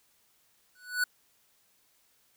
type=tone with exponential growth; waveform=square; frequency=1480 Hz; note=F#6; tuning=in tune; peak=-23 dBFS; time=0.75-1.04 s; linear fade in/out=5 ms; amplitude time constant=62 ms; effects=white hiss -68 dBFS RMS until 2.36 s